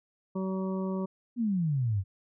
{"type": "harmonic tone", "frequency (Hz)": 189.4, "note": "F#3", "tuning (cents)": 41, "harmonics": [1, 2, 3, 5, 6], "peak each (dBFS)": [-30, -36, -40, -44, -46], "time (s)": [0.35, 1.06], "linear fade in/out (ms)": 10}
{"type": "exponential sweep", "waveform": "sine", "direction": "down", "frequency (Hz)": [249, 91.4], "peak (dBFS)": -25, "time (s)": [1.36, 2.04], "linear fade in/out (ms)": 50}
{"effects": []}